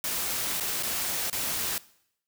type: noise with dropouts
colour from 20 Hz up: white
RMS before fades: -30 dBFS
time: 0.04-1.78 s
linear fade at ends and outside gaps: 1 ms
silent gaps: 0.6-0.607 / 0.827-0.832 / 1.299-1.328 s
effects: noise-tail reverb RT60 0.7 s tail -20 dB re dry